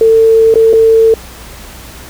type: tone with dropouts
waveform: sine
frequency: 448.5 Hz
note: A4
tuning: 33 cents sharp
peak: -3 dBFS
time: 0.01-1.14 s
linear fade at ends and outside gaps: 2 ms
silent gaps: 0.541-0.556 / 0.73-0.735 s
effects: added 60 Hz sine -34 dBFS peak until 2.09 s + pink hiss -32 dBFS RMS until 2.09 s